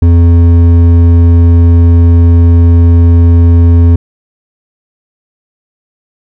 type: tone with hard clipping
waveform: triangle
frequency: 85 Hz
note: F2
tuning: 46 cents flat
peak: -3 dBFS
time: 0.02-3.96 s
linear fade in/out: 5 ms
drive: 12 dB
effects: none